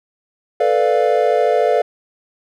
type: chord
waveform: triangle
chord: B half-diminished seventh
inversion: third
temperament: equal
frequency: 440 / 493.9 / 587.3 / 698.5 Hz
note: A4 / B4 / D5 / F5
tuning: 0 / 0 / 0 / 0 cents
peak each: -16 dBFS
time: 0.6-1.82 s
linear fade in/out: 5 ms
effects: none